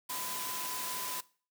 sine tone in noise, 1007 Hz, B5, 33 cents sharp, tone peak -42 dBFS, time 0.09-1.21 s, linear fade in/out 10 ms, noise white, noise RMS -38 dBFS, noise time 0.09-1.21 s, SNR -7 dB, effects noise-tail reverb RT60 0.4 s tail -20 dB re dry + high-pass 150 Hz 12 dB/octave

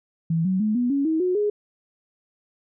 sine tone with pitch steps, 164.1 / 187.42 / 214 / 244.5 / 279.2 / 318.9 / 364.2 / 415.9 Hz, E3 / F#3 / A3 / B3 / C#4 / D#4 / F#4 / G#4, -8 / +23 / -48 / -17 / +13 / +43 / -27 / +2 cents, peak -19 dBFS, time 0.3-1.5 s, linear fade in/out 5 ms, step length 150 ms, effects none

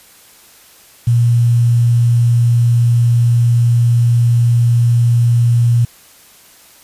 sine tone with quantisation, 118.7 Hz, A#2, 32 cents sharp, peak -8 dBFS, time 1.07-5.85 s, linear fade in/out 5 ms, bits 6, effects white hiss -44 dBFS RMS until 6.83 s + resampled to 32000 Hz

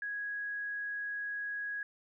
sine tone, 1660 Hz, G#6, 1 cent flat, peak -35 dBFS, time 0.02-1.83 s, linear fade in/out 2 ms, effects none

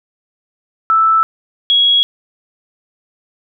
sine tone pair in turn, 1318.5 / 3322 Hz, E6 / G#7, 0 / 0 cents, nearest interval octave + major third, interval 1600 cents, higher second, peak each -8 dBFS, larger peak neither, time 0.9-1.23 / 1.7-2.03 s, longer neither, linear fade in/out 0 ms, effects none

